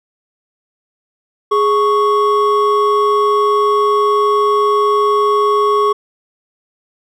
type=tone pair together; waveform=triangle; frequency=415.9 / 1108.7 Hz; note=G#4 / C#6; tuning=+2 / 0 cents; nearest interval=octave + perfect fourth; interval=1698 cents; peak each=-11 dBFS; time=1.51-5.93 s; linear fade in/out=10 ms; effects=none

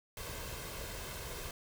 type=noise with comb filter; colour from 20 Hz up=pink; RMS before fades=-43 dBFS; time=0.17-1.51 s; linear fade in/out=2 ms; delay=1.9 ms; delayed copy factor=+0.5; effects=none

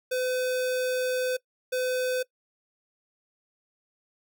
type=tone pair in turn; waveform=square; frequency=507 / 507 Hz; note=B4 / B4; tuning=+45 / +45 cents; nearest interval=unison; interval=0 cents; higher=neither; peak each=-26 dBFS; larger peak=neither; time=0.11-1.37 / 1.72-2.23 s; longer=first; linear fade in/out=10 ms; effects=noise-tail reverb RT60 0.1 s tail -21 dB re dry

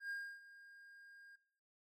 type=tone with ADSR envelope; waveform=triangle; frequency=1615 Hz; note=G#6; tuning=49 cents flat; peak=-38 dBFS; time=0-1.36 s; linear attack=100 ms; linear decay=300 ms; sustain=-17 dB; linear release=8 ms; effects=noise-tail reverb RT60 0.7 s tail -19 dB re dry

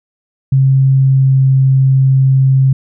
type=tone with pitch glide; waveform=sine; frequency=134.2 to 133.43 Hz; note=C3 to C3; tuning=+44 to +34 cents; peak=-6 dBFS; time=0.52-2.73 s; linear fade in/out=5 ms; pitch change=-10 cents; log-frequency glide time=0.98-1.42 s; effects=none

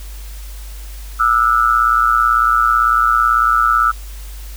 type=tone with amplitude modulation; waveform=sine; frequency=1318.5 Hz; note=E6; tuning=in tune; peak=-6 dBFS; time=1.19-3.92 s; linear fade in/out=20 ms; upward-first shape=sine; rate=118 Hz; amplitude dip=95%; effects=added 50 Hz sine -28 dBFS peak until 4.56 s + white hiss -40 dBFS RMS until 4.56 s

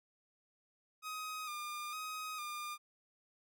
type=tone with vibrato; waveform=sawtooth; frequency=1231 Hz; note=D#6; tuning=19 cents flat; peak=-37 dBFS; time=1.02-2.78 s; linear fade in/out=50 ms; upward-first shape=square; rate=1.1 Hz; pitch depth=38 cents each way; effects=none

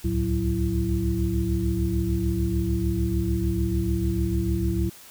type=tone cluster; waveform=sine; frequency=66.2 / 72.9 / 109.3 / 182.5 / 334.1 Hz; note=C2 / D2 / A2 / F#3 / E4; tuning=+21 / -12 / -11 / -24 / +23 cents; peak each=-28 dBFS; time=0.04-4.9 s; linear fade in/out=10 ms; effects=white hiss -47 dBFS RMS until 5.1 s

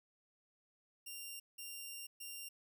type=tone bursts at uneven times; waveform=10% pulse; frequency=2782 Hz; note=F7; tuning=7 cents flat; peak=-37 dBFS; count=3; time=1.06-1.4 / 1.58-2.07 / 2.2-2.49 s; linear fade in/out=10 ms; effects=none

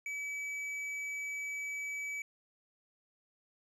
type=tone with tanh clipping; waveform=triangle; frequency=2290 Hz; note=D7; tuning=44 cents flat; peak=-38 dBFS; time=0.06-2.22 s; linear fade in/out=2 ms; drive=12 dB; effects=none

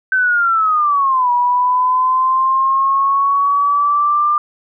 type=linear two-way sweep; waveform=sine; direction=down then up; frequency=1541 to 968 to 1197 Hz; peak=-11 dBFS; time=0.12-4.38 s; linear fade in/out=2 ms; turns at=1.31 s; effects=none

